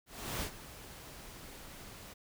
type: noise with ADSR envelope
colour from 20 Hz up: pink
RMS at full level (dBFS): -36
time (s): 0.06-2.14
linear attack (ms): 360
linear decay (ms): 82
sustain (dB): -14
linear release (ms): 13
effects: none